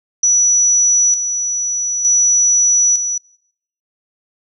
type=tone with tremolo; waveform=sine; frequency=5900 Hz; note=F#8; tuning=6 cents flat; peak=-9 dBFS; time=0.23-3.18 s; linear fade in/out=5 ms; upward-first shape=square; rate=0.55 Hz; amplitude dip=55%; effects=noise-tail reverb RT60 0.7 s tail -22 dB re dry